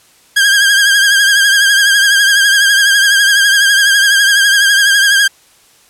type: tone with vibrato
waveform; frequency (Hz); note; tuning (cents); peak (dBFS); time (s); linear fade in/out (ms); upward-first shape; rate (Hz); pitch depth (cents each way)
sawtooth; 1615; G#6; -49; -3; 0.36-5.28; 10; triangle; 12; 64
effects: white hiss -47 dBFS RMS until 5.89 s + low-pass 11000 Hz 12 dB/octave